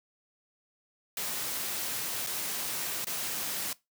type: noise with dropouts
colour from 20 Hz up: white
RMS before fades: -34 dBFS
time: 1.17-3.73 s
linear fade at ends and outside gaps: 2 ms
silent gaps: 2.265-2.27 / 3.046-3.069 s
effects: noise-tail reverb RT60 0.2 s tail -20 dB re dry + high-pass 100 Hz 12 dB/octave